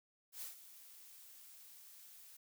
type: noise with ADSR envelope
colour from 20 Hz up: blue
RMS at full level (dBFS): -45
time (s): 0.32-2.37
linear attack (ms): 99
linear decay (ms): 130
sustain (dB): -13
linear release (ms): 6
effects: none